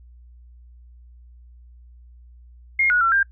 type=tone with pitch steps; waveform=sine; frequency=2137 / 1457 / 1353 / 1593 Hz; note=C7 / F#6 / E6 / G6; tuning=+36 / -27 / +45 / +27 cents; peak=-15 dBFS; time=2.79-3.23 s; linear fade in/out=5 ms; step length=110 ms; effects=noise-tail reverb RT60 0.1 s tail -23 dB re dry + added 60 Hz sine -44 dBFS peak until 3.31 s